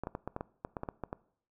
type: clicks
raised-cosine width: 1 ms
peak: -22 dBFS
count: 12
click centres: 0.036 / 0.071 / 0.151 / 0.276 / 0.364 / 0.409 / 0.649 / 0.768 / 0.834 / 0.888 / 1.037 / 1.129 s
effects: noise-tail reverb RT60 0.6 s tail -21 dB re dry